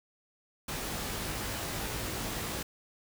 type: noise with comb filter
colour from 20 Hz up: pink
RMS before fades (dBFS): -36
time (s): 0.68-2.63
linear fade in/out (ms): 5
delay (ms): 19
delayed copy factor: +0.65
effects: none